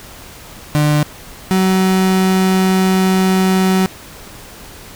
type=tone pair in turn; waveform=35% pulse; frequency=149.3 / 188.11 Hz; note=D3 / F#3; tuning=+29 / +29 cents; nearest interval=major third; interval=400 cents; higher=second; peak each=-9 dBFS; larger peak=neither; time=0.75-1.03 / 1.51-3.86 s; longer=second; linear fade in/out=0 ms; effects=pink hiss -36 dBFS RMS until 4.95 s